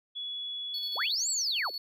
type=tone; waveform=sine; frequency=3391 Hz; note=G#7; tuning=35 cents sharp; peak=-34 dBFS; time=0.15-1.12 s; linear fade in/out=20 ms
type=tone with tremolo; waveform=triangle; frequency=4424 Hz; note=C#8; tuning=4 cents flat; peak=-32 dBFS; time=0.74-1.78 s; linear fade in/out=2 ms; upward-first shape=square; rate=11 Hz; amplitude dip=45%
type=linear two-way sweep; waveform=sine; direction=up then down; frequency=248 to 8010 to 248 Hz; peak=-28 dBFS; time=0.95-1.71 s; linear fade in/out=50 ms; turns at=1.3 s
effects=none